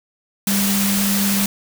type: tone in noise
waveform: sine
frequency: 199 Hz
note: G3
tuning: 26 cents sharp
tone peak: -18 dBFS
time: 0.47-1.46 s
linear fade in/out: 2 ms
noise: white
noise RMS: -21 dBFS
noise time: 0.47-1.46 s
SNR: 0 dB
effects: none